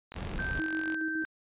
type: click train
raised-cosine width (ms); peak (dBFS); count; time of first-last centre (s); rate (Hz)
0.3; -26; 39; 0.12-0.944; 46.1
type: noise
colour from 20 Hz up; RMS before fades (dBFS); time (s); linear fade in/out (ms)
brown; -36; 0.15-0.61; 20
type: tone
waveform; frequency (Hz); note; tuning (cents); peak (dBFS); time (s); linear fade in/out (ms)
sine; 1558; G6; -11; -32; 0.39-1.25; 0
type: tone with tremolo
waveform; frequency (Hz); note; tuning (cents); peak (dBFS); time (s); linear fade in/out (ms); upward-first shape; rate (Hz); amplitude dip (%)
sine; 317.7; D#4; +36; -31; 0.59-1.24; 0; square; 7.1; 40
effects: resampled to 8000 Hz